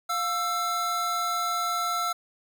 square tone pair together, 708 / 1333.2 Hz, F5 / E6, +23 / +19 cents, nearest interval major seventh, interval 1096 cents, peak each -33 / -27 dBFS, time 0.09-2.13 s, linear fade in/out 10 ms, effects none

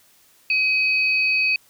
sine tone pair together, 2531 / 4510 Hz, D#7 / C#8, +29 / +29 cents, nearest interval minor seventh, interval 1000 cents, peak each -17 / -27 dBFS, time 0.5-1.56 s, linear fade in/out 2 ms, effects white hiss -56 dBFS RMS until 1.69 s

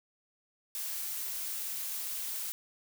blue noise, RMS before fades -37 dBFS, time 0.75-2.52 s, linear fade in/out 0 ms, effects none

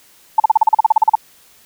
sine tone bursts, 879 Hz, A5, 2 cents flat, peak -5 dBFS, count 14, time 0.38-1.154 s, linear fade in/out 5 ms, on 20 ms, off 38 ms, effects white hiss -49 dBFS RMS until 1.65 s

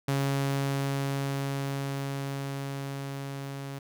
sawtooth tone with level ramp, 138.2 Hz, C#3, 5 cents flat, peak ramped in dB -21 to -32 dBFS, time 0.08-3.79 s, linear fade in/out 5 ms, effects none

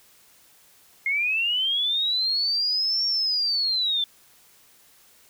sine linear two-way sweep, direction up then down, 2122 to 5530 to 3505 Hz, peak -21 dBFS, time 1.06-4.04 s, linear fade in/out 2 ms, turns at 3.06 s, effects white hiss -56 dBFS RMS until 5.29 s

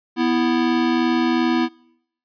square tone pair together, 246.9 / 329.6 Hz, B3 / E4, 0 / 0 cents, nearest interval perfect fourth, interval 500 cents, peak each -20 dBFS, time 0.16-1.69 s, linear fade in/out 50 ms, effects noise-tail reverb RT60 0.8 s tail -26 dB re dry + resampled to 11025 Hz

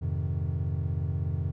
triangle chord, F minor seventh, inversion none, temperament equal, 87.31 / 103.83 / 130.81 / 155.56 Hz, F2 / Ab2 / C3 / Eb3, 0 / 0 / 0 / 0 cents, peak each -28 / -33 / -31 / -33 dBFS, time 0.01-1.52 s, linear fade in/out 20 ms, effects none

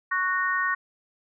sine chord, F# major, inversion second, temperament just, 1110 / 1480 / 1850 Hz, C#6 / F#6 / A#6, +2 / 0 / -14 cents, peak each -27 / -28 / -26 dBFS, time 0.11-0.75 s, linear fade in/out 10 ms, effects none

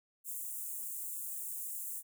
white high-pass noise, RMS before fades -41 dBFS, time 0.24-2.03 s, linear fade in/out 50 ms, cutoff 7400 Hz, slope 48 dB/octave, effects none

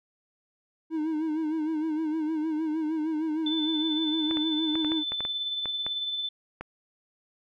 triangle tone with vibrato, 313.2 Hz, D#4, 11 cents sharp, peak -24 dBFS, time 0.9-5.04 s, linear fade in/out 50 ms, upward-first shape sine, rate 6.5 Hz, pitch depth 62 cents each way
sine tone with tremolo, 3520 Hz, A7, in tune, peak -27 dBFS, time 3.46-6.29 s, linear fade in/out 5 ms, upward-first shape sine, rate 18 Hz, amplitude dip 35%
clicks, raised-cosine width 0.5 ms, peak -21 dBFS, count 11, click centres 4.311 / 4.371 / 4.755 / 4.847 / 4.919 / 5.12 / 5.206 / 5.251 / 5.657 / 5.865 / 6.61 s
effects none

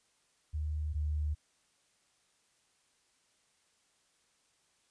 sine tone pair in turn, 76.1 / 75.23 Hz, D#2 / D2, -38 / +42 cents, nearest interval unison, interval 20 cents, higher first, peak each -32 / -30 dBFS, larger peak second, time 0.53-0.94 / 0.94-1.35 s, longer neither, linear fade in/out 20 ms, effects white hiss -72 dBFS RMS until 4.9 s + resampled to 22050 Hz

